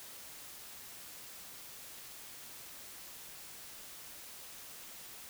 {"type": "silence", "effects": ["white hiss -50 dBFS RMS until 5.29 s"]}